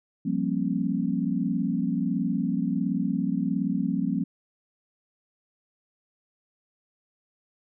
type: chord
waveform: sine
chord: G half-diminished seventh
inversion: third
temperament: equal with one note detuned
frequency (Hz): 174.61 / 196 / 233.1 / 270.5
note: F3 / G3 / Bb3 / Db4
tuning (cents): 0 / 0 / 0 / -42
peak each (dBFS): -29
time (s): 0.25-4.24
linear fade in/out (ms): 10
effects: none